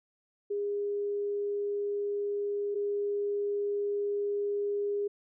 sine tone pair in turn, 407.8 / 407.8 Hz, G#4 / G#4, -32 / -32 cents, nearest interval unison, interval 0 cents, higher neither, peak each -29 / -28 dBFS, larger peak second, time 0.5-2.75 / 2.75-5.08 s, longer second, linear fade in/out 10 ms, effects none

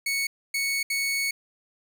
sawtooth tone bursts at uneven times, 2217 Hz, C#7, in tune, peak -21 dBFS, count 3, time 0.06-0.27 / 0.54-0.83 / 0.9-1.31 s, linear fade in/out 5 ms, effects none

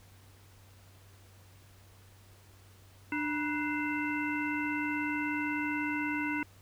harmonic tone with a mistuned harmonic, 297.3 Hz, D4, 21 cents sharp, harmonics 1 / 3 / 5 / 7 / 9, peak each -33 / -39 / -38 / -37 / -41 dBFS, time 3.12-6.43 s, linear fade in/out 2 ms, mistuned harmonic 3, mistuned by +130 cents, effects added 96 Hz sine -56 dBFS peak until 6.61 s + pink hiss -61 dBFS RMS until 6.61 s

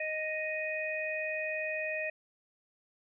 harmonic tone, 622.3 Hz, D#5, in tune, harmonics 1 / 3 / 4, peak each -36 / -38 / -36 dBFS, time 0-2.1 s, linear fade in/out 5 ms, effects none

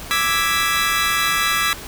25% pulse chord, E dominant seventh, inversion third, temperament equal, 1174.7 / 1318.5 / 1661.2 / 1975.5 Hz, D6 / E6 / G#6 / B6, 0 / 0 / 0 / 0 cents, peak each -19 dBFS, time 0.11-1.73 s, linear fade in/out 0 ms, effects pink hiss -34 dBFS RMS until 1.87 s

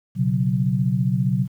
sine chord, B suspended second, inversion none, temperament equal, 123.47 / 138.59 / 185 Hz, B2 / C#3 / F#3, 0 / 0 / 0 cents, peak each -22 dBFS, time 0.15-1.48 s, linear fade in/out 50 ms, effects 9-bit

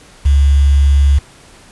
sine tone with quantisation, 70 Hz, C#2, 18 cents sharp, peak -6 dBFS, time 0.25-1.19 s, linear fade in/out 10 ms, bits 5, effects pink hiss -42 dBFS RMS until 1.71 s + resampled to 24000 Hz

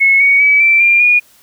sine tone with pitch steps, 2188 / 2237 / 2286 / 2337 / 2389 / 2442 Hz, C#7 / C#7 / D7 / D7 / D7 / D#7, -23 / +15 / -47 / -9 / +29 / -33 cents, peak -6 dBFS, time 0-1.2 s, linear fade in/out 20 ms, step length 200 ms, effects white hiss -48 dBFS RMS until 1.42 s

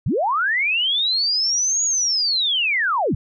sine linear two-way sweep, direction up then down, 77.78 to 6800 to 77.78 Hz, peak -17 dBFS, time 0.06-3.15 s, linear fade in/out 5 ms, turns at 1.84 s, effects none

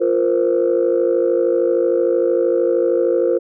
sine chord, F suspended fourth, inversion none, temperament equal with one note detuned, 349.2 / 466.2 / 519.3 Hz, F4 / Bb4 / C5, 0 / 0 / -13 cents, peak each -17 dBFS, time 0-3.39 s, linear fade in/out 20 ms, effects tanh soft clip ceiling -7 dBFS

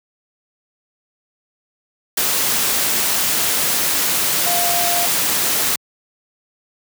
sine tone in noise, 698.5 Hz, F5, in tune, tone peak -21 dBFS, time 4.46-5.06 s, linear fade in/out 5 ms, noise white, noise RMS -18 dBFS, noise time 2.17-5.76 s, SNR -6 dB, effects high-pass 100 Hz 12 dB/octave

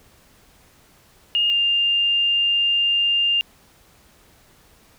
sine tone pair in turn, 2839 / 2802 Hz, F7 / F7, +28 / +5 cents, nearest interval unison, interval 23 cents, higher first, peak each -16 dBFS, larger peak neither, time 1.35-1.5 / 1.5-3.41 s, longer second, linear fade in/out 0 ms, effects pink hiss -54 dBFS RMS until 4.98 s

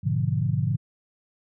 sine chord, G# diminished seventh, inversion none, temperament equal, 103.83 / 123.47 / 146.83 / 174.61 Hz, G#2 / B2 / D3 / F3, 0 / 0 / 0 / 0 cents, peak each -27 / -26 / -26 / -30 dBFS, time 0.03-0.77 s, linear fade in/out 20 ms, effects none

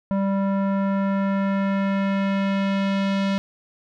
square tone with low-pass filter sweep, 196 Hz, G3, in tune, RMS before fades -22 dBFS, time 0.11-3.38 s, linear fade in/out 0 ms, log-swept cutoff 960 to 3900 Hz, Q 1.2, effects none

